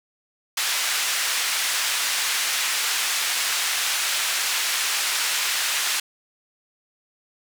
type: band-pass noise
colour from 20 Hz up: pink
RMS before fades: -24 dBFS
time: 0.57-6 s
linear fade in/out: 5 ms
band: 1700 to 11000 Hz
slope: 12 dB/octave
effects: none